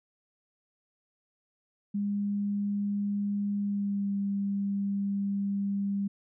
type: tone with pitch glide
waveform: sine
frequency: 203 to 199.4 Hz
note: G#3 to G3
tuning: -39 to +30 cents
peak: -27 dBFS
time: 1.94-6.08 s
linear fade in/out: 10 ms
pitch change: -31 cents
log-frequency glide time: 3.58-4.14 s
effects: none